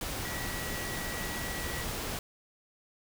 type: tone in noise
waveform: sine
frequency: 1932 Hz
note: B6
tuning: 39 cents flat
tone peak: -41 dBFS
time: 0.25-1.84 s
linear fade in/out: 2 ms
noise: pink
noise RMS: -36 dBFS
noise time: 0.01-2.19 s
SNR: -8 dB
effects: none